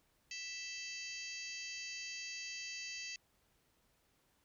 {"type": "harmonic tone with a mistuned harmonic", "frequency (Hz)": 659.3, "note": "E5", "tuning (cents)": 0, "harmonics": [3, 4, 5, 6, 7, 8, 9, 10], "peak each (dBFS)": [-52, -47, -55, -57, -48, -56, -54, -51], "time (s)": [0.31, 3.16], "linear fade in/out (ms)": 2, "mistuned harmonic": 5, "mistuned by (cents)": -79, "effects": ["pink hiss -75 dBFS RMS until 4.44 s"]}